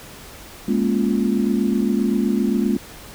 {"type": "chord", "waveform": "sine", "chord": "Bb minor seventh", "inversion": "third", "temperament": "equal with one note detuned", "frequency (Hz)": [207.7, 235.4, 277.2, 349.2], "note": ["Ab3", "Bb3", "Db4", "F4"], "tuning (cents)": [0, 17, 0, 0], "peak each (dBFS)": [-20, -21, -24, -25], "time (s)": [0.68, 2.77], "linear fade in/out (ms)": 5, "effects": ["pink hiss -40 dBFS RMS until 3.14 s"]}